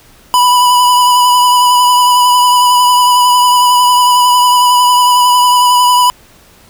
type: tone with vibrato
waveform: square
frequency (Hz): 987.8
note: B5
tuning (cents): 0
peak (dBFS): -6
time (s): 0.34-6.1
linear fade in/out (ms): 0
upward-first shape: triangle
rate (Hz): 11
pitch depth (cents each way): 24
effects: pink hiss -43 dBFS RMS until 6.69 s